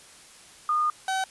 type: tone pair in turn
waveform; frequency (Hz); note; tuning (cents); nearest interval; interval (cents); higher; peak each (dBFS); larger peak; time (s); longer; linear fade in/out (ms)
sine / 30% pulse; 1222 / 762.3; D#6 / G5; -32 / -49; minor sixth; 817; first; -21 / -22; first; 0.69-0.9 / 1.08-1.24; first; 2
effects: white hiss -50 dBFS RMS until 1.3 s + resampled to 24000 Hz